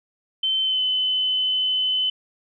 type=tone with pitch glide; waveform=sine; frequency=3084 to 3031 Hz; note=G7 to F#7; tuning=-29 to +41 cents; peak=-19 dBFS; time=0.43-2.1 s; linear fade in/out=5 ms; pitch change=-30 cents; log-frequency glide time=0.62-0.81 s; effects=none